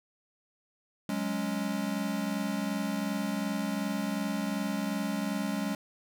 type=chord; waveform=square; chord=F# suspended second; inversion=none; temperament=equal; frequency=185 / 207.7 / 277.2 Hz; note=F#3 / G#3 / C#4; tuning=0 / 0 / 0 cents; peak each=-37 / -33 / -36 dBFS; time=1.09-5.75 s; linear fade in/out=2 ms; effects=none